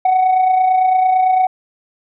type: tone with amplitude modulation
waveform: sine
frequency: 746 Hz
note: F#5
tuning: 14 cents sharp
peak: -6 dBFS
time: 0.05-1.47 s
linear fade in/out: 5 ms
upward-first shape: sine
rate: 28.9 Hz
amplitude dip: 50%
effects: tanh soft clip ceiling -8 dBFS